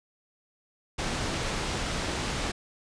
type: low-pass noise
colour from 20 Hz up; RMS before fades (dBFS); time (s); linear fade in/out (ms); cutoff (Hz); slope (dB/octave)
pink; -31; 0.98-2.52; 10; 7000; 12
effects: resampled to 22050 Hz